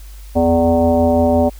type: tone with frequency modulation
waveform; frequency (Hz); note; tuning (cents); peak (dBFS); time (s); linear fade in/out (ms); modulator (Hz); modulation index
sine; 417.1; G#4; +7; -10; 0.35-1.5; 20; 168; 1.9
effects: added 50 Hz sine -32 dBFS peak until 1.59 s + white hiss -46 dBFS RMS until 1.59 s